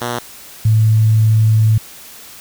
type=tone pair in turn; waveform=5% pulse / sine; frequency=120.4 / 109.77 Hz; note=B2 / A2; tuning=-44 / -4 cents; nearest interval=major second; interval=160 cents; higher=first; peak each=-8 dBFS; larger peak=neither; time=0.01-0.19 / 0.65-1.78 s; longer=second; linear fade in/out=5 ms; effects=white hiss -37 dBFS RMS until 2.4 s